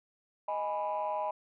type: chord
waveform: sine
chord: G# minor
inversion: second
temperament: equal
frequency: 622.3 / 830.6 / 987.8 Hz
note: D#5 / G#5 / B5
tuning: 0 / 0 / 0 cents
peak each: -34 dBFS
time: 0.48-1.31 s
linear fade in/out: 5 ms
effects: tanh soft clip ceiling -25 dBFS